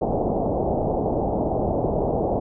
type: low-pass noise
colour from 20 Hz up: white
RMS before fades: -23 dBFS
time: 0.01-2.4 s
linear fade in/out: 10 ms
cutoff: 780 Hz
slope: 48 dB/octave
effects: none